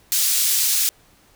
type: high-pass noise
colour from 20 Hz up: pink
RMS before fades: -19 dBFS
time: 0.12-0.89 s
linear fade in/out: 0 ms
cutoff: 5200 Hz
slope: 12 dB/octave
effects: pink hiss -55 dBFS RMS until 1.35 s